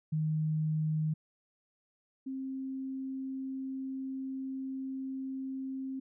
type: tone pair in turn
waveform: sine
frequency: 155.56 / 265.5 Hz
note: D#3 / C4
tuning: 0 / +25 cents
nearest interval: major sixth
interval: 925 cents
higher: second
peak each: -28 / -35 dBFS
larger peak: first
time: 0.12-1.14 / 2.26-6 s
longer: second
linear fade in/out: 10 ms
effects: none